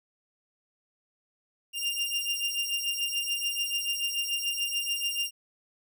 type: beating tone pair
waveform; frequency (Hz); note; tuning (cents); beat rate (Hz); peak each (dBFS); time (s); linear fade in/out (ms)
sawtooth; 2794 / 2800.9; F7 / F7; 0 / +4; 6.9; -28; 1.73-5.31; 50
effects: none